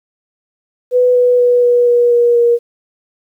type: tone with pitch steps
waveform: sine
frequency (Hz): 497 / 493 / 489 / 485.1 / 481.2 / 477.3 / 473.5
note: B4 / B4 / B4 / B4 / B4 / A#4 / A#4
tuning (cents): +11 / -3 / -17 / -31 / -45 / +41 / +27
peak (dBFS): -7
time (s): 0.91-2.59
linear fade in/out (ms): 50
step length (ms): 240
effects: 8-bit

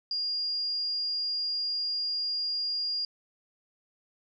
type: tone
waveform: sine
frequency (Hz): 4827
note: D8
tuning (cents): +47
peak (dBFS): -28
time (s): 0.11-3.05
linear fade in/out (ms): 2
effects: none

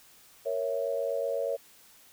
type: chord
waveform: sine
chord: A# diminished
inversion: none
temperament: equal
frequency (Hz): 466.2 / 554.4 / 659.3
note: A#4 / C#5 / E5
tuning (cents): 0 / 0 / 0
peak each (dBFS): -33 / -30 / -35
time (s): 0.45-1.57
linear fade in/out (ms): 20
effects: white hiss -57 dBFS RMS until 2.12 s

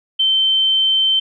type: tone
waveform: sine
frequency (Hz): 3100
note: G7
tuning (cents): -20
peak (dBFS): -12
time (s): 0.19-1.2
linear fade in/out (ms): 10
effects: none

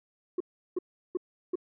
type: tone bursts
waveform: sine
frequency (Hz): 361.2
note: F#4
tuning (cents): -42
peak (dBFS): -24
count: 4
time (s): 0.38-1.556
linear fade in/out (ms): 5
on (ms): 24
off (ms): 360
effects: tanh soft clip ceiling -25 dBFS

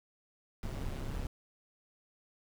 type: noise with amplitude modulation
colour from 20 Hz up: brown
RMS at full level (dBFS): -35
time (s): 0.63-1.27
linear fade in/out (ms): 2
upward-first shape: sine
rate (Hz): 137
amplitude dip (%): 60
effects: none

